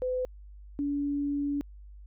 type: tone pair in turn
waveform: sine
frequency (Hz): 507 / 285.8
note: B4 / D4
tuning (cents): +45 / -47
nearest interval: minor seventh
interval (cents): 992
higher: first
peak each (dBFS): -27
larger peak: neither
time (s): 0.02-0.25 / 0.79-1.61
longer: second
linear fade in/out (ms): 0
effects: added 50 Hz sine -45 dBFS peak until 2.06 s